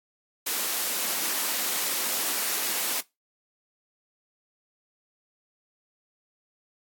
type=high-pass noise; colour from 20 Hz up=white; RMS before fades=-28 dBFS; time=0.46-3.01 s; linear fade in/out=10 ms; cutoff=220 Hz; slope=24 dB/octave; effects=noise-tail reverb RT60 0.2 s tail -20 dB re dry + AAC 64 kbps